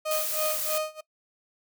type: tone with tremolo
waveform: 35% pulse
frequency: 620 Hz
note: D#5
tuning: 6 cents flat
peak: -24 dBFS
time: 0.05-1.01 s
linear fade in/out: 10 ms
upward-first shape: sine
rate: 3.1 Hz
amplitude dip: 95%
type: noise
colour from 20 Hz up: blue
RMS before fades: -30 dBFS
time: 0.11-0.78 s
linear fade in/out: 2 ms
effects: noise-tail reverb RT60 0.1 s tail -20 dB re dry